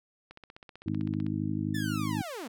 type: click train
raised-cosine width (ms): 0.3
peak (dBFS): -31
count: 16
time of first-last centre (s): 0.31-1.265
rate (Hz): 15.7
type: harmonic tone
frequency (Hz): 51.91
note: G#1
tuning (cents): 0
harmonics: 2 / 3 / 4 / 5 / 6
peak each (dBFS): -35 / -35 / -35 / -35 / -35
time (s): 0.86-2.22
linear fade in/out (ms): 5
type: linear sweep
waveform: sawtooth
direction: down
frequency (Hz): 1798 to 203.2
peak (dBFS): -33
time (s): 1.74-2.48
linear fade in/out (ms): 10
effects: none